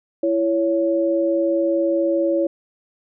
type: tone pair together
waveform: sine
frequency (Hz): 334 / 558.7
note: E4 / C#5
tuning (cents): +23 / +13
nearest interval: major sixth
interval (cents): 890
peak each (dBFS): -19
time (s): 0.23-2.47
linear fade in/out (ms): 5
effects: none